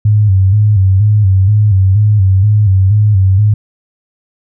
sine tone with vibrato, 100.3 Hz, G2, 40 cents sharp, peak -5 dBFS, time 0.05-3.54 s, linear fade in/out 5 ms, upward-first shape square, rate 2.1 Hz, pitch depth 88 cents each way, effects none

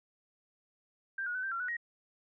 sine tone with pitch steps, 1578 / 1449 / 1510 / 1570 / 1369 / 1477 / 1886 Hz, G6 / F#6 / F#6 / G6 / F6 / F#6 / A#6, +11 / -37 / +35 / +2 / -35 / -3 / +20 cents, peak -33 dBFS, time 1.18-1.768 s, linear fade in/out 5 ms, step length 84 ms, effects none

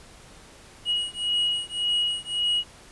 triangle beating tone pair, 2900 / 2901.8 Hz, F#7 / F#7, -35 / -34 cents, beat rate 1.8 Hz, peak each -25 / -25 dBFS, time 0.85-2.64 s, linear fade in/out 50 ms, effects pink hiss -49 dBFS RMS until 2.91 s + resampled to 24000 Hz

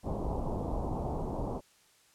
pink low-pass noise, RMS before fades -34 dBFS, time 0.03-1.61 s, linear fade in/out 50 ms, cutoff 980 Hz, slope 48 dB/octave, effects white hiss -64 dBFS RMS until 2.14 s + low-pass 10000 Hz 12 dB/octave

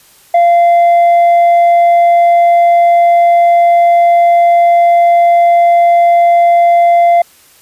sine tone with tanh clipping, 690 Hz, F5, 21 cents flat, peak -5 dBFS, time 0.34-7.22 s, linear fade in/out 5 ms, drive 3 dB, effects white hiss -44 dBFS RMS until 7.61 s + resampled to 32000 Hz

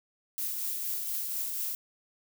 violet noise with tremolo, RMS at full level -32 dBFS, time 0.38-1.75 s, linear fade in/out 0 ms, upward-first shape triangle, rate 4.2 Hz, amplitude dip 35%, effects none

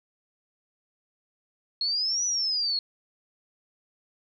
sine exponential two-way sweep, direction up then down, 4277 to 5970 to 4277 Hz, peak -24 dBFS, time 1.81-2.79 s, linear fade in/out 2 ms, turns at 2.25 s, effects none

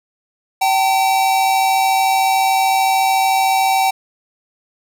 square tone pair together, 770.4 / 904 Hz, G5 / A5, -30 / +47 cents, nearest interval minor third, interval 277 cents, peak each -14 / -21 dBFS, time 0.61-3.91 s, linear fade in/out 10 ms, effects none

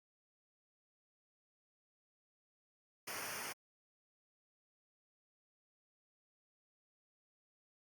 pink noise with comb filter, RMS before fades -44 dBFS, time 3.07-3.53 s, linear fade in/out 10 ms, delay 0.26 ms, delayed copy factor -0.8, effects high-pass 100 Hz 12 dB/octave + Opus 48 kbps

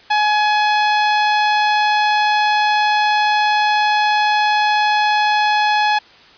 sawtooth tone, 843 Hz, G#5, 26 cents sharp, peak -9 dBFS, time 0.1-5.99 s, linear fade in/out 10 ms, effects white hiss -45 dBFS RMS until 6.37 s + resampled to 11025 Hz

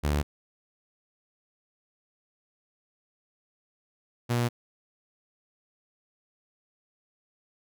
sawtooth tone pair in turn, 73.42 / 120.16 Hz, D2 / B2, 0 / -47 cents, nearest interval major sixth, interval 853 cents, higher second, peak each -20 dBFS, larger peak neither, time 0.03-0.23 / 4.29-4.49 s, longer neither, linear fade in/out 20 ms, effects none

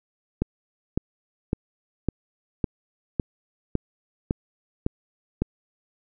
click train, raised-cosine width 3 ms, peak -9 dBFS, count 10, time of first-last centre 0.42-5.42 s, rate 1.8 Hz, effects none

